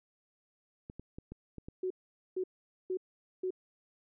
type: clicks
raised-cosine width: 3 ms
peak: -31 dBFS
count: 6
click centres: 0.899 / 0.996 / 1.185 / 1.32 / 1.583 / 1.685 s
type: tone bursts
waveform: sine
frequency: 371 Hz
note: F#4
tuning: 5 cents sharp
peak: -31 dBFS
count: 4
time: 1.83-3.506 s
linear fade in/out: 5 ms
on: 74 ms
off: 460 ms
effects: none